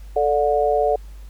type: chord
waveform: sine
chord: D major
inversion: second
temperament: equal with one note detuned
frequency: 440 / 587.3 / 723.9 Hz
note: A4 / D5 / F#5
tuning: 0 / 0 / -38 cents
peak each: -20 dBFS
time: 0.16-0.96 s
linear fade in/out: 5 ms
effects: added 50 Hz sine -35 dBFS peak until 1.29 s + pink hiss -54 dBFS RMS until 1.29 s